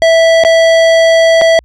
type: tone with dropouts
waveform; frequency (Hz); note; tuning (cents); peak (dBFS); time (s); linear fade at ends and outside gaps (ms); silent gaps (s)
square; 657; E5; -6; -5; 0.02-1.59; 0; 0.437-0.449 / 1.413-1.418
effects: added 60 Hz sine -40 dBFS peak until 1.64 s + low-pass 5000 Hz 12 dB/octave